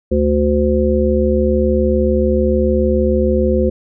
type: harmonic tone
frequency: 73.42 Hz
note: D2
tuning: in tune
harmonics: 1 / 3 / 5 / 7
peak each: -17 / -17 / -17 / -17 dBFS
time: 0.11-3.7 s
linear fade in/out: 10 ms
effects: none